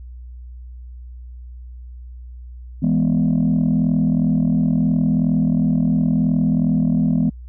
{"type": "chord", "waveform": "sine", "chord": "E major", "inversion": "none", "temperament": "equal", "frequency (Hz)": [164.81, 207.7, 246.9], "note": ["E3", "G#3", "B3"], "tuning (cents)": [0, 0, 0], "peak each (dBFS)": [-17, -18, -17], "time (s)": [2.82, 7.3], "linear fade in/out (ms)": 10, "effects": ["tanh soft clip ceiling -10 dBFS", "added 61 Hz sine -33 dBFS peak until 7.48 s"]}